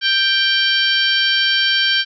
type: harmonic tone with a mistuned harmonic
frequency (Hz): 786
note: G5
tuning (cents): +4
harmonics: 2 / 3 / 4 / 5 / 6 / 7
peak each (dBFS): -18 / -25 / -17 / -25 / -21 / -26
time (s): 0.01-2.05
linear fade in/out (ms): 50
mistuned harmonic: 6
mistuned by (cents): -54
effects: none